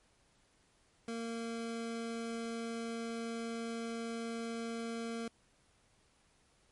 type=tone; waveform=25% pulse; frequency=230 Hz; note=A#3; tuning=23 cents flat; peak=-34 dBFS; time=1.08-5.28 s; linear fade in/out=2 ms; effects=pink hiss -70 dBFS RMS until 6.71 s + MP3 48 kbps